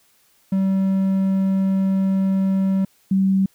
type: tone pair in turn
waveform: triangle / sine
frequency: 192.2 / 192.2 Hz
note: G3 / G3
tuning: -34 / -34 cents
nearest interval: unison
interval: 0 cents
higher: neither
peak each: -14 dBFS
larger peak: neither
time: 0.52-2.85 / 3.11-3.46 s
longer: first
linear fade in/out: 5 ms
effects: white hiss -59 dBFS RMS until 3.54 s